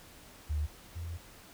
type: tone pair in turn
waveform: sine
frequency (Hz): 75 / 84.18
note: D2 / E2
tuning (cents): +37 / +37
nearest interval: major second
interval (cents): 200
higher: second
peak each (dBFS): -29 / -36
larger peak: first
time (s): 0.49-0.67 / 0.95-1.18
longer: second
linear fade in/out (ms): 20
effects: pink hiss -54 dBFS RMS until 1.53 s